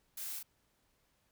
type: noise with echo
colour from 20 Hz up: blue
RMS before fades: -43 dBFS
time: 0.17-0.39 s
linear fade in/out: 5 ms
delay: 39 ms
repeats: 1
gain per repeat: -3 dB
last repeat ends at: 0.429 s
effects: pink hiss -75 dBFS RMS until 1.31 s